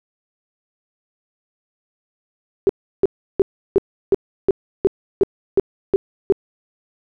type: tone bursts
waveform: sine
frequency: 390.9 Hz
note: G4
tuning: 5 cents flat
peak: -9 dBFS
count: 11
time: 2.67-6.323 s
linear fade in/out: 0 ms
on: 23 ms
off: 340 ms
effects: none